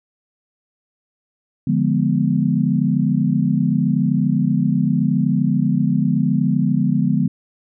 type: chord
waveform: sine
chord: D diminished seventh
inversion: none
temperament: equal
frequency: 146.83 / 174.61 / 207.7 / 246.9 Hz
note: D3 / F3 / Ab3 / Cb4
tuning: 0 / 0 / 0 / 0 cents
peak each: -20 dBFS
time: 1.67-7.28 s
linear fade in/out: 5 ms
effects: none